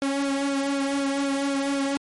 sawtooth tone with flanger, 277.1 Hz, C#4, 1 cent flat, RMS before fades -25 dBFS, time 0.02-1.97 s, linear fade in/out 0 ms, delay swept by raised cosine 1 to 2.9 ms, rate 4 Hz, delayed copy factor -0.75, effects MP3 48 kbps

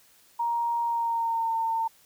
sine tone with pitch glide, 938 to 906 Hz, A#5 to A#5, +11 to -50 cents, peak -24 dBFS, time 0.39-1.88 s, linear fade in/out 10 ms, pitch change -61 cents, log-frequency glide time 0.83-1.55 s, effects white hiss -59 dBFS RMS until 2.05 s

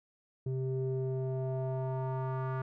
square tone with low-pass filter sweep, 130.81 Hz, C3, in tune, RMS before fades -34 dBFS, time 0.46-2.62 s, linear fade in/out 5 ms, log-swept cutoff 310 to 1300 Hz, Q 2.7, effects none

